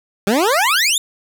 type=exponential sweep; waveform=20% pulse; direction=up; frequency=187.9 to 3729 Hz; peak=-8 dBFS; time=0.27-0.98 s; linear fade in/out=2 ms; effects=none